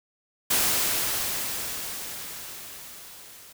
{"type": "noise with level ramp", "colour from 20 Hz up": "white", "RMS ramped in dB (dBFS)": [-22, -48], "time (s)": [0.5, 3.53], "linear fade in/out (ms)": 10, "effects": []}